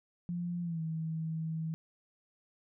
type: tone with pitch glide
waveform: sine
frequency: 174.2 to 160.67 Hz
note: F3 to E3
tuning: -4 to -44 cents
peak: -33 dBFS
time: 0.29-1.74 s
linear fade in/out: 0 ms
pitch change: -140 cents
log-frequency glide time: 0.62-0.81 s
effects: none